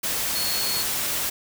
sine tone in noise, 4349 Hz, C#8, 34 cents flat, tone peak -27 dBFS, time 0.35-0.83 s, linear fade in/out 10 ms, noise white, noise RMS -26 dBFS, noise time 0.03-1.3 s, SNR -4 dB, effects none

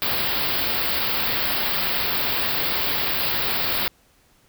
white band-stop noise, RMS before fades -23 dBFS, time 0.02-3.88 s, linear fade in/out 0 ms, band 5000 to 14000 Hz, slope 96 dB/octave, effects pink hiss -59 dBFS RMS until 4.48 s

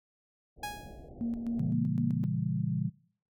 pink low-pass noise, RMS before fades -48 dBFS, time 0.56-1.75 s, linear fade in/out 50 ms, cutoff 760 Hz, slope 96 dB/octave
sawtooth tone with exponential decay, 829 Hz, G#5, 3 cents flat, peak -29 dBFS, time 0.63-1.09 s, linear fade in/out 5 ms, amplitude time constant 98 ms
sine tone with tremolo, 233.1 Hz, A#3, in tune, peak -29 dBFS, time 1.21-2.24 s, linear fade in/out 0 ms, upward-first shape square, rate 3.9 Hz, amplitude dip 50%
sine chord, A# diminished seventh, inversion none, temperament just, 116.54 / 139.85 / 167.82 / 201.4 Hz, A#2 / C#3 / E3 / G3, 0 / +16 / +31 / +47 cents, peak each -35 / -33 / -33 / -36 dBFS, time 1.57-2.9 s, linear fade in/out 20 ms
effects noise-tail reverb RT60 0.5 s tail -21 dB re dry

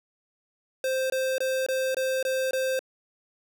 square tone bursts, 523.3 Hz, C5, in tune, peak -25 dBFS, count 7, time 0.84-2.792 s, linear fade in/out 2 ms, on 260 ms, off 22 ms, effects none

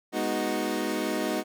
25% pulse chord, G# minor seventh, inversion none, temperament equal, 207.7 / 246.9 / 311.1 / 370 Hz, G#3 / B3 / D#4 / F#4, 0 / 0 / 0 / 0 cents, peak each -30 / -29 / -27 / -29 dBFS, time 0.12-1.44 s, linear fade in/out 50 ms, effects none

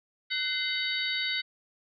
harmonic tone with a mistuned harmonic, 755 Hz, F#5, 35 cents sharp, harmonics 2 / 3 / 4 / 5 / 6, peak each -37 / -32 / -36 / -33 / -35 dBFS, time 0.3-1.42 s, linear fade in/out 20 ms, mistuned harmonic 3, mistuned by -150 cents, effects none

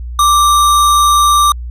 sine tone with sample-and-hold, 1174.7 Hz, D6, in tune, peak -6 dBFS, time 0.19-1.52 s, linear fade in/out 2 ms, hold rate 4900 Hz, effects added 60 Hz sine -21 dBFS peak until 1.7 s + resampled to 32000 Hz

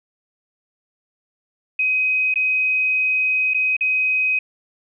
sine tone with dropouts, 2520 Hz, D#7, 21 cents sharp, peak -16 dBFS, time 1.79-4.39 s, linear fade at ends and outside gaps 5 ms, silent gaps 2.341-2.357 / 3.537-3.544 / 3.767-3.808 s, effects none

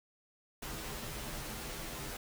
pink noise with comb filter, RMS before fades -42 dBFS, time 0.62-2.17 s, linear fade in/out 5 ms, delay 11 ms, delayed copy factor -0.7, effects none

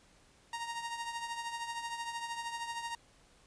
sawtooth tone with tremolo, 932.3 Hz, A#5, in tune, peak -31 dBFS, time 0.53-2.95 s, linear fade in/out 2 ms, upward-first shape triangle, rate 13 Hz, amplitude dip 65%, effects pink hiss -64 dBFS RMS until 3.46 s + resampled to 22050 Hz

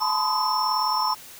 sine tone cluster, 864 / 1002 / 1041 / 1248 / 5400 Hz, A5 / B5 / C6 / D#6 / E8, -32 / +25 / -9 / +5 / +41 cents, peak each -26 / -27 / -28 / -29 / -27 dBFS, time 0-1.15 s, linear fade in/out 20 ms, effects white hiss -44 dBFS RMS until 1.39 s

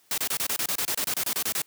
white noise bursts, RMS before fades -27 dBFS, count 16, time 0.11-1.619 s, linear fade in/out 2 ms, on 69 ms, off 27 ms, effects white hiss -62 dBFS RMS until 1.66 s + high-pass 100 Hz 12 dB/octave

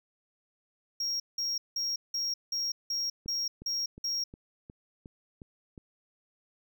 triangle tone bursts, 5588 Hz, F8, in tune, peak -28 dBFS, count 9, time 1-4.24 s, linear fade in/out 5 ms, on 200 ms, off 180 ms
click train, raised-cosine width 3 ms, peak -33 dBFS, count 8, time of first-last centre 3.26-5.778 s, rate 2.78 Hz
effects none

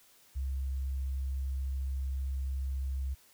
sine tone, 66.8 Hz, C2, 36 cents sharp, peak -31 dBFS, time 0.35-3.15 s, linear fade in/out 20 ms, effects white hiss -62 dBFS RMS until 3.33 s

